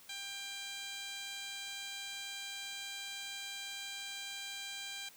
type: tone with band-pass filter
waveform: 15% pulse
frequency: 794 Hz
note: G5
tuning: 22 cents sharp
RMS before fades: -44 dBFS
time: 0.09-5.09 s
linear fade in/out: 5 ms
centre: 4900 Hz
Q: 1.8
effects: white hiss -59 dBFS RMS until 5.16 s